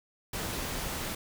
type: noise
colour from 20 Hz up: pink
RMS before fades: -35 dBFS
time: 0.33-1.15 s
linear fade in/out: 5 ms
effects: none